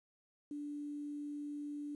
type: tone with quantisation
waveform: sine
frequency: 292.2 Hz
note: D4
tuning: 9 cents flat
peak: -40 dBFS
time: 0.51-1.95 s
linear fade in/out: 2 ms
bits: 11
effects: resampled to 24000 Hz